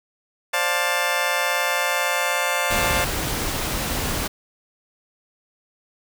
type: chord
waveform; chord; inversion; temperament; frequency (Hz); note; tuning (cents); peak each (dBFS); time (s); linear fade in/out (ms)
15% pulse; D minor seventh; third; just; 528.6 / 587.3 / 704.8 / 881; C5 / D5 / F5 / A5; +18 / 0 / +16 / +2; -20; 0.53-3.05; 10
type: noise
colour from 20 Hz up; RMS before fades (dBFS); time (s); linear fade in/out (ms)
pink; -25; 2.7-4.28; 10
effects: none